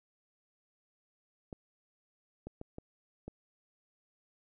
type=clicks; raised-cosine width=2 ms; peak=-29 dBFS; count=5; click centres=1.528 / 2.47 / 2.614 / 2.784 / 3.28 s; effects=none